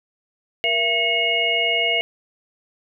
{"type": "tone cluster", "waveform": "sine", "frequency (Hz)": [472.7, 674, 2187, 2858], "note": ["A#4", "E5", "C#7", "F7"], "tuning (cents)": [24, 38, -24, 39], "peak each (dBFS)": [-28, -25, -21, -21], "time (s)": [0.64, 2.01], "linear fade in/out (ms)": 0, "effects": []}